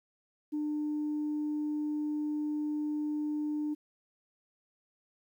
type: tone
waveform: sine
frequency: 300 Hz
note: D4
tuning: 37 cents sharp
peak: -29 dBFS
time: 0.52-3.75 s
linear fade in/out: 20 ms
effects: tanh soft clip ceiling -27 dBFS + 11-bit